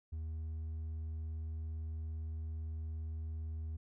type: tone with hard clipping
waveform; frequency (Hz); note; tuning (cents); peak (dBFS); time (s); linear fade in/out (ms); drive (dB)
sine; 79.4; D#2; +36; -39; 0.12-3.77; 10; 2
effects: none